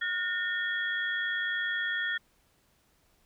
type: tone cluster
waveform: sine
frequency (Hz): 1439 / 1821 / 3330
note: F#6 / A#6 / G#7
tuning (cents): -49 / -41 / +4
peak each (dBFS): -34 / -30 / -38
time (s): 0.01-2.18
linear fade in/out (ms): 10
effects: pink hiss -68 dBFS RMS until 3.25 s